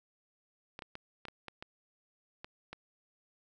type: clicks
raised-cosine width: 0.3 ms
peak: -27 dBFS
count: 9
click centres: 0.791 / 0.822 / 0.954 / 1.253 / 1.284 / 1.483 / 1.625 / 2.445 / 2.73 s
effects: none